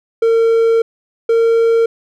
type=tone pair in turn; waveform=triangle; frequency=456 / 458.3 Hz; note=A#4 / A#4; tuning=-38 / -29 cents; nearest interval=unison; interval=9 cents; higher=second; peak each=-7 dBFS; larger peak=neither; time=0.22-0.82 / 1.29-1.86 s; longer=first; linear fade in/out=5 ms; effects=none